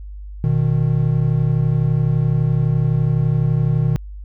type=tone pair together; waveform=triangle; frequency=122.6 / 154.47 Hz; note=B2 / D#3; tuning=-12 / -12 cents; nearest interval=major third; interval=400 cents; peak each=-15 dBFS; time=0.44-3.96 s; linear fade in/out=0 ms; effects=added 50 Hz sine -30 dBFS peak until 4.24 s